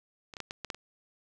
clicks, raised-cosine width 0.2 ms, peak -27 / -24 / -19 / -20 / -20 / -17 / -28 dBFS, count 7, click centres 0.338 / 0.368 / 0.403 / 0.509 / 0.647 / 0.702 / 0.746 s, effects none

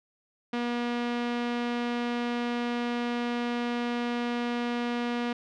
sawtooth tone with low-pass filter, 240 Hz, B3, 49 cents flat, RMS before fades -30 dBFS, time 0.53-5.33 s, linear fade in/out 5 ms, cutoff 3300 Hz, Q 1.1, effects none

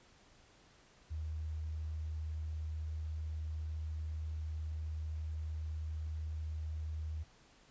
sine tone, 78.1 Hz, D#2, 7 cents sharp, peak -37 dBFS, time 1.1-7.24 s, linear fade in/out 20 ms, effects pink hiss -64 dBFS RMS until 7.7 s + resampled to 16000 Hz

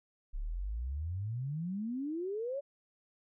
sine exponential sweep, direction up, 32.7 to 579 Hz, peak -34 dBFS, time 0.33-2.61 s, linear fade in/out 20 ms, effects none

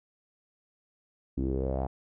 sawtooth tone with low-pass filter sweep, 65.9 Hz, C2, 13 cents sharp, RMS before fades -30 dBFS, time 1.37-1.87 s, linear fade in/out 10 ms, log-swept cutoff 280 to 780 Hz, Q 4.9, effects none

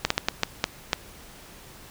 slowing click train, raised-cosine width 0.2 ms, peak -3 dBFS, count 7, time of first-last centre 0.05-0.931 s, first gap 54 ms, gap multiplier 1.4, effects pink hiss -47 dBFS RMS until 1.9 s

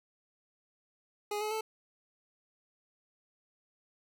25% pulse tone with pitch steps, 415.3 / 426.7 / 438.5 Hz, G#4 / G#4 / A4, 0 / +47 / -6 cents, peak -29 dBFS, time 1.31-1.61 s, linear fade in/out 5 ms, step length 100 ms, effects none

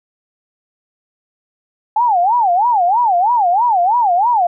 sine tone with vibrato, 824 Hz, G#5, 14 cents flat, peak -10 dBFS, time 1.96-4.47 s, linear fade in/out 5 ms, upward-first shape sine, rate 3.1 Hz, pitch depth 300 cents each way, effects none

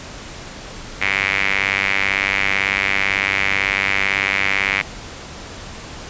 sawtooth tone with band-pass filter, 98 Hz, G2, in tune, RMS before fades -19 dBFS, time 1.01-4.82 s, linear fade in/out 10 ms, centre 2200 Hz, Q 5.2, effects pink hiss -34 dBFS RMS until 6.09 s + resampled to 16000 Hz

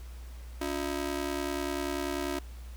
sawtooth ring-modulated tone, 320.5 Hz, E4, 49 cents flat, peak -24 dBFS, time 0.61-2.39 s, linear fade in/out 5 ms, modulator 35.1 Hz, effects added 60 Hz sine -41 dBFS peak until 2.76 s + pink hiss -56 dBFS RMS until 2.76 s

